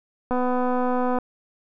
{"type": "click train", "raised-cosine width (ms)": 1, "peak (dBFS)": -12, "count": 220, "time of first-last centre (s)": [0.31, 1.186], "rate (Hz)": 250, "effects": []}